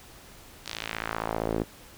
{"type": "tone with band-pass filter sweep", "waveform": "sawtooth", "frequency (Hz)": 55.3, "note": "A1", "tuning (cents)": 9, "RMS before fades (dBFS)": -32, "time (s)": [0.65, 1.64], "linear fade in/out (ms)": 20, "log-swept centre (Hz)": [4800, 330], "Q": 1.4, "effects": ["pink hiss -50 dBFS RMS until 1.97 s"]}